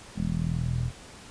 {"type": "tone with low-pass filter sweep", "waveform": "10% pulse", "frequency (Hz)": 41.2, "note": "E1", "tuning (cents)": 0, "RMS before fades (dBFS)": -28, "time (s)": [0.15, 0.92], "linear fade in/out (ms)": 50, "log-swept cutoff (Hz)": [210, 110], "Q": 3.6, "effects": ["pink hiss -47 dBFS RMS until 1.3 s", "resampled to 22050 Hz"]}